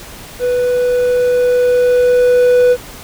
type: tone with level ramp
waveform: triangle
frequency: 493.8 Hz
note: B4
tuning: in tune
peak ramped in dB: -10 to -4 dBFS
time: 0.39-2.77 s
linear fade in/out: 50 ms
effects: pink hiss -33 dBFS RMS until 3.03 s